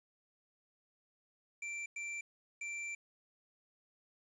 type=tone bursts at uneven times; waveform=square; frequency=2349 Hz; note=D7; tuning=in tune; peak=-40 dBFS; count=3; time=1.62-1.86 / 1.96-2.21 / 2.61-2.95 s; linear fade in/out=5 ms; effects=resampled to 22050 Hz + 11-bit